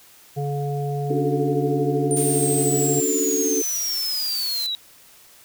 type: harmonic tone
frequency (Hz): 142.4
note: C#3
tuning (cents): +47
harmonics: 1 / 3 / 5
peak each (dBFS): -24 / -29 / -31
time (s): 0.36-3.01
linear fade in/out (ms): 20
type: chord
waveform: sine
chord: D major seventh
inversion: third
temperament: equal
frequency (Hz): 277.2 / 293.7 / 370 / 440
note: C#4 / D4 / F#4 / A4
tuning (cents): 0 / 0 / 0 / 0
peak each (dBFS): -28 / -26 / -27 / -24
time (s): 1.1-3.62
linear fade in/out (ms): 5
type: linear sweep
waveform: sine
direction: down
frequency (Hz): 9170 to 3822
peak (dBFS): -23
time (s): 2.11-4.75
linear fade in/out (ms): 0
type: noise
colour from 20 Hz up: blue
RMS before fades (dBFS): -31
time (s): 2.16-4.67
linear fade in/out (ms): 10
effects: white hiss -50 dBFS RMS until 5.44 s